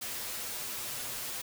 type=noise with comb filter; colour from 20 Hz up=white; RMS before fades=-38 dBFS; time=0.01-1.42 s; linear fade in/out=10 ms; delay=8.2 ms; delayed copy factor=+0.85; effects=none